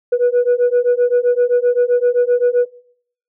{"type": "beating tone pair", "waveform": "sine", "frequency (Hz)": [484.3, 492], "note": ["B4", "B4"], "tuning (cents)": [-34, -7], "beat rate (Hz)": 7.7, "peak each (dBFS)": -13, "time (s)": [0.12, 2.66], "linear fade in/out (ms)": 10, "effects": ["noise-tail reverb RT60 0.7 s tail -24 dB re dry", "tanh soft clip ceiling -8 dBFS"]}